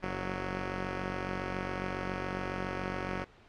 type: tone pair together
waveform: 5% pulse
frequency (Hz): 47.22 / 185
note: F#1 / F#3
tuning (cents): +36 / 0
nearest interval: 2 octaves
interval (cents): 2364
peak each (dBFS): -25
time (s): 0.02-3.25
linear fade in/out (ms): 20
effects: pink hiss -58 dBFS RMS until 3.48 s + low-pass 3000 Hz 12 dB/octave

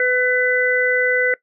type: harmonic tone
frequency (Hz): 500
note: B4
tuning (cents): +21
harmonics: 1 / 3 / 4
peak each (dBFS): -19 / -19 / -19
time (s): 0-1.34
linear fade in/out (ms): 2
effects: noise-tail reverb RT60 0.1 s tail -20 dB re dry

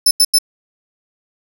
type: tone bursts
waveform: 25% pulse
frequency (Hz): 5274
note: E8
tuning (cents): 0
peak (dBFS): -3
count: 3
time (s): 0.06-0.386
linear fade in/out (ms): 5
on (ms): 50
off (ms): 88
effects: none

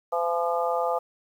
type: harmonic tone with a mistuned harmonic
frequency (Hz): 170.3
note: F3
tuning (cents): -43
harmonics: 3 / 4 / 5 / 6 / 7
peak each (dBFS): -27 / -28 / -29 / -38 / -31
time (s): 0.12-0.99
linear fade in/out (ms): 10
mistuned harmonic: 7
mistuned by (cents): +25
effects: 9-bit

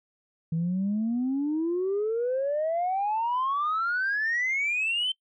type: exponential sweep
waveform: sine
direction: up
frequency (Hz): 159.6 to 3116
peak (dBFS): -23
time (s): 0.52-5.12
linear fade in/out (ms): 5
effects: noise-tail reverb RT60 0.1 s tail -24 dB re dry + tanh soft clip ceiling -21 dBFS

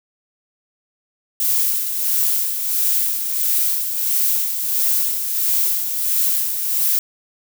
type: noise with tremolo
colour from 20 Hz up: violet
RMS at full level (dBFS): -17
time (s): 1.4-6.99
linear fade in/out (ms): 2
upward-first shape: sine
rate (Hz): 1.5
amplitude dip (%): 50
effects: none

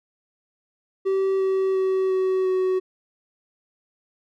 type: tone with pitch steps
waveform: triangle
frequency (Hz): 385.4 / 382.3 / 379.2 / 376.2 / 373.1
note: G4 / G4 / F#4 / F#4 / F#4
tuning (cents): -29 / -43 / +43 / +29 / +14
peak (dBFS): -17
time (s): 1.05-2.8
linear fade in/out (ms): 20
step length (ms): 350
effects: none

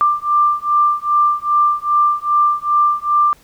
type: beating tone pair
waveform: sine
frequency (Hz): 1184 / 1186.5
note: D6 / D6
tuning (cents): +14 / +17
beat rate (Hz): 2.5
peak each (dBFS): -15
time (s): 0.01-3.33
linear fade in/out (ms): 0
effects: pink hiss -50 dBFS RMS until 3.43 s

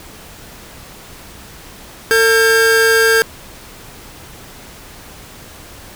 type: tone pair together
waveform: 45% pulse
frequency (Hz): 449.6 / 1602.2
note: A4 / G6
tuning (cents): +37 / +37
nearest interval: octave + minor seventh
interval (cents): 2200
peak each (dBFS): -12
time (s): 2.11-3.22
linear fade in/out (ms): 0
effects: pink hiss -37 dBFS RMS until 5.95 s

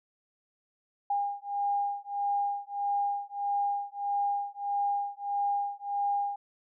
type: beating tone pair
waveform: sine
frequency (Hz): 808 / 809.6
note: G#5 / G#5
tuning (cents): -48 / -44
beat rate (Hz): 1.6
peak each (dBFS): -31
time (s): 1.1-6.36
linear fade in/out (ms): 5
effects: none

